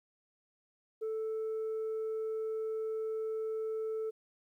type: tone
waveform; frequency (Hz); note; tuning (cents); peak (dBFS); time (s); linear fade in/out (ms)
sine; 440; A4; 0; -31; 1.01-4.11; 20
effects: tanh soft clip ceiling -32 dBFS + 12-bit